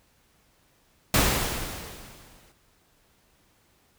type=noise with exponential decay; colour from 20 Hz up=pink; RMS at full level=-19 dBFS; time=1.14-2.52 s; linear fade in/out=2 ms; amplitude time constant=300 ms; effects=pink hiss -64 dBFS RMS until 3.98 s